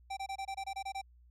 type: tone bursts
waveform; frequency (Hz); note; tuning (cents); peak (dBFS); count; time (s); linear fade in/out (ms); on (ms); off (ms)
square; 780; G5; -9; -37; 10; 0.1-1.016; 10; 70; 24
effects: added 60 Hz sine -58 dBFS peak until 1.3 s + low-pass 8000 Hz 12 dB/octave